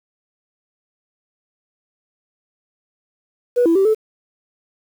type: tone with pitch steps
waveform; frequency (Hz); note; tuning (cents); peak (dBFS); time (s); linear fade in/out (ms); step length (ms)
sine; 487.9 / 332.7 / 387.6 / 435.4; B4 / E4 / G4 / A4; -21 / +16 / -20 / -18; -10; 3.56-3.948; 20; 97
effects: tanh soft clip ceiling -8 dBFS + 7-bit

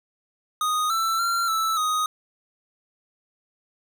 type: tone with pitch steps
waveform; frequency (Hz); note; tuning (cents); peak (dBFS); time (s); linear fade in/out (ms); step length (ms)
square; 1242 / 1333 / 1373 / 1317 / 1250; D#6 / E6 / F6 / E6 / D#6; -3 / +19 / -30 / -2 / +8; -22; 0.61-2.06; 2; 290
effects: none

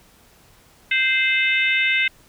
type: harmonic tone with a mistuned harmonic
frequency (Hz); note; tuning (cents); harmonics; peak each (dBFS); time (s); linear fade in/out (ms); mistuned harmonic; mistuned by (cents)
521; C5; -7; 3 / 4 / 5 / 6 / 7; -25 / -19 / -22 / -28 / -28; 0.91-2.08; 5; 6; -77
effects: pink hiss -53 dBFS RMS until 2.28 s

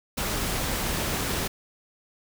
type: noise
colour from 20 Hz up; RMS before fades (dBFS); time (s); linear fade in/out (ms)
pink; -28; 0.17-1.48; 10
effects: none

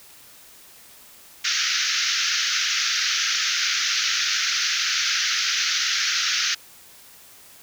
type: band-pass noise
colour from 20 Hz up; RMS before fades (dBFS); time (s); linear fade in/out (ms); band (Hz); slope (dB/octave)
white; -23; 1.44-6.55; 10; 1300 to 6400; 96
effects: white hiss -48 dBFS RMS until 7.62 s

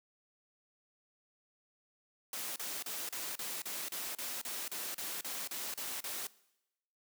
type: noise bursts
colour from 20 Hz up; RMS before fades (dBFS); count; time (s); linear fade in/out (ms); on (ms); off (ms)
white; -40; 15; 2.33-6.27; 2; 230; 35
effects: noise-tail reverb RT60 0.9 s tail -21 dB re dry + high-pass 200 Hz 12 dB/octave

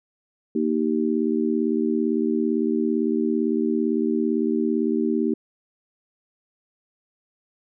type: harmonic tone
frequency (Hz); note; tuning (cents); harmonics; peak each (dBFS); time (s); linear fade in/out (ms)
77.78; D#2; 0; 3 / 4 / 5; -23 / -24 / -25; 0.55-5.34; 5
effects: none

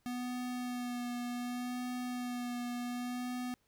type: tone with vibrato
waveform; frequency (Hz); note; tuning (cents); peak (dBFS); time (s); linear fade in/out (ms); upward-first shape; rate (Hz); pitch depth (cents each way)
square; 245.7; B3; -9; -37; 0.06-3.54; 0; sine; 0.67; 20
effects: pink hiss -75 dBFS RMS until 3.67 s

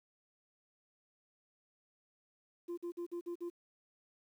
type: tone bursts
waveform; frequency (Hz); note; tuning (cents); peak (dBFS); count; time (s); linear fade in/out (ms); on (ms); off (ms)
sine; 346.2; F4; -15; -35; 6; 2.68-3.501; 20; 96; 49
effects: tanh soft clip ceiling -37 dBFS + 11-bit

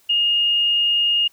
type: tone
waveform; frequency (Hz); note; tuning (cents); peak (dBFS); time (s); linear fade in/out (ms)
sine; 2845; F7; +31; -15; 0.09-1.28; 10
effects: white hiss -57 dBFS RMS until 1.32 s

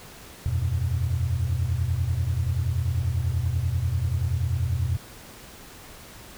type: chord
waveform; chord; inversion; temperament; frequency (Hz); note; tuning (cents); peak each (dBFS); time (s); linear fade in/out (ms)
sine; E suspended second; none; just; 82.41 / 92.71 / 123.61; E2 / F#2 / B2; 0 / +4 / +2; -26; 0.46-4.97; 0
effects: tanh soft clip ceiling -14 dBFS + pink hiss -45 dBFS RMS until 6.37 s

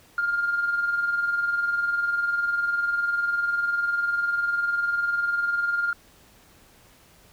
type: tone with tremolo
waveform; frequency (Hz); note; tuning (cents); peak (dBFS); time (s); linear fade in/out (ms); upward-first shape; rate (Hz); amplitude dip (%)
sine; 1405; F6; +10; -18; 0.18-5.93; 2; triangle; 20; 65
effects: tanh soft clip ceiling -16 dBFS + pink hiss -55 dBFS RMS until 7.32 s

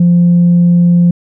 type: tone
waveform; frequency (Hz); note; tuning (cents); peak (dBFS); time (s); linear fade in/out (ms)
sine; 174; F3; -6; -3; 0-1.11; 5
effects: tanh soft clip ceiling -2 dBFS

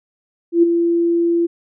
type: tone with ADSR envelope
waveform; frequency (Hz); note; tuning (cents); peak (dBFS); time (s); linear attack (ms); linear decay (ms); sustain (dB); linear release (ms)
sine; 340; F4; -46; -6; 0.52-1.47; 110; 11; -7; 17
effects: none

